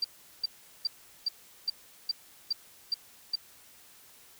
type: tone bursts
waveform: sine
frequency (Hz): 4700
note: D8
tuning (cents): +1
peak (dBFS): -25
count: 9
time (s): 0.02-3.356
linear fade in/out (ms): 5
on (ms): 24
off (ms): 390
effects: white hiss -56 dBFS RMS until 4.39 s